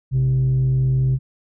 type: tone pair together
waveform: sine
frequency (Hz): 55 / 130.81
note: A1 / C3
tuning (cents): 0 / 0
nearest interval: octave + minor third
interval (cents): 1500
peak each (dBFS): -25 / -13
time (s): 0.11-1.19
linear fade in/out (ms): 50
effects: tanh soft clip ceiling -13 dBFS